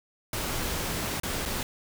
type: noise with dropouts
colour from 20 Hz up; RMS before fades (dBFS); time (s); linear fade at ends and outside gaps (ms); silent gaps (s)
pink; -31; 0.33-1.63; 2; 1.2-1.233 / 1.454-1.458
effects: none